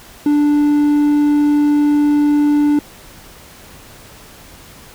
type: tone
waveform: triangle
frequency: 293.7 Hz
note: D4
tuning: in tune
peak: -8 dBFS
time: 0.26-2.79 s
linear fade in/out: 2 ms
effects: pink hiss -40 dBFS RMS until 4.94 s